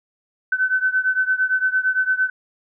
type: beating tone pair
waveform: sine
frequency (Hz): 1515 / 1523.8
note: F#6 / G6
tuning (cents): +40 / -49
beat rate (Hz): 8.8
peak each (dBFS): -19 / -21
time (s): 0.52-2.3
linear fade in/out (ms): 5
effects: none